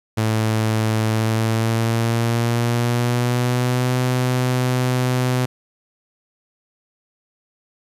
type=tone with pitch glide; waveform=sawtooth; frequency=110 to 126.36 Hz; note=A2 to B2; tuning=0 to +40 cents; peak=-13 dBFS; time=0.17-5.46 s; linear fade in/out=10 ms; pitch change=+240 cents; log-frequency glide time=1.08-3.96 s; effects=resampled to 32000 Hz + 8-bit